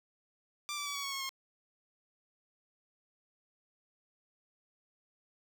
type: tone with pitch steps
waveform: 10% pulse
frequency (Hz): 1180 / 1161.7 / 1143.8 / 1126.1 / 1108.6 / 1091.5 / 1074.6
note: D6 / D6 / D6 / C#6 / C#6 / C#6 / C6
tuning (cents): +8 / -19 / -46 / +27 / 0 / -27 / +46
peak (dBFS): -28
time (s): 0.69-1.292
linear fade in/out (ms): 0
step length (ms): 86
effects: none